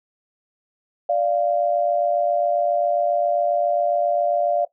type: tone pair together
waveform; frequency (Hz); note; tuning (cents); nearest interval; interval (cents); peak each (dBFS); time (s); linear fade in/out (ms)
sine; 586.6 / 694; D5 / F5; -2 / -11; minor third; 291; -20; 1.09-4.65; 5
effects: noise-tail reverb RT60 0.1 s tail -17 dB re dry